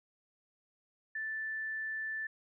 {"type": "tone", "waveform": "sine", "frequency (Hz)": 1760, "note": "A6", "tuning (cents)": 0, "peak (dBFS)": -35, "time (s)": [1.15, 2.27], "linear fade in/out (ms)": 5, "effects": []}